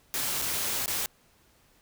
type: noise with dropouts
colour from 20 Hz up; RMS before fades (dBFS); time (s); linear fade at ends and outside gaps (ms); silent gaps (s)
white; -30; 0.14-1.06; 0; 0.416-0.421 / 0.859-0.879
effects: pink hiss -63 dBFS RMS until 1.81 s